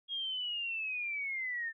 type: linear sweep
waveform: sine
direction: down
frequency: 3284 to 1783 Hz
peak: -34 dBFS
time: 0.08-1.73 s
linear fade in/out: 50 ms
effects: none